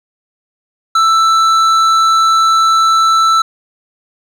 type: tone with hard clipping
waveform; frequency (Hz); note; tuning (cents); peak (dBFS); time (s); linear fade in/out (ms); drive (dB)
sine; 1325; E6; +9; -9; 0.95-3.42; 5; 9
effects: none